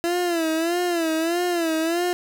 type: tone with vibrato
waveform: 30% pulse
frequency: 336.5 Hz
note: E4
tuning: 36 cents sharp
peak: -18 dBFS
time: 0.04-2.13 s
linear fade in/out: 0 ms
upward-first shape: sine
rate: 1.6 Hz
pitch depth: 100 cents each way
effects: none